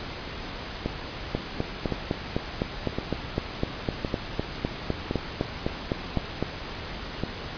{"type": "two click trains", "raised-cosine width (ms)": 2, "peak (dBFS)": [-13, -11], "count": [7, 21], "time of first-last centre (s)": [[0.86, 7.236], [1.35, 6.426]], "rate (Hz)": [0.941, 3.94], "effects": ["pink hiss -36 dBFS RMS until 7.57 s", "resampled to 11025 Hz"]}